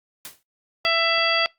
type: noise with exponential decay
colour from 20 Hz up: white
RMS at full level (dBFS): -33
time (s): 0.25-0.43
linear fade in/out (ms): 1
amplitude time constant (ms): 37
type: harmonic tone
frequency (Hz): 665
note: E5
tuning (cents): +15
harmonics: 1 / 2 / 3 / 4 / 5 / 7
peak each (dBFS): -25 / -25 / -25 / -25 / -25 / -25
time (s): 0.85-1.46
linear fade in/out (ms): 0
type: click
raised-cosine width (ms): 1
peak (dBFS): -31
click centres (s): 1.181
effects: noise-tail reverb RT60 0.2 s tail -24 dB re dry + Opus 48 kbps